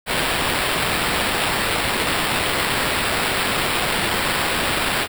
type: noise with sample-and-hold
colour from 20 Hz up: white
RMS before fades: -21 dBFS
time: 0.06-5.08 s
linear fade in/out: 50 ms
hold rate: 6300 Hz
effects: none